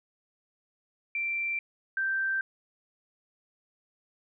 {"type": "tone pair in turn", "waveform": "sine", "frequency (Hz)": [2352, 1565.2], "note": ["D7", "G6"], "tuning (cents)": [2, -3], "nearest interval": "perfect fifth", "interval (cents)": 705, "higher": "first", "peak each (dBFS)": [-28, -26], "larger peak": "second", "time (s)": [[1.15, 1.59], [1.97, 2.41]], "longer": "neither", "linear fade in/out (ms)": 2, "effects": []}